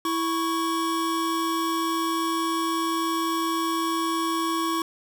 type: tone pair together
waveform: square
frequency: 329.6 / 1108.6 Hz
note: E4 / C#6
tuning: 0 / 0 cents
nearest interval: octave + major sixth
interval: 2100 cents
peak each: -27 dBFS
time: 0.05-4.82 s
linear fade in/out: 2 ms
effects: none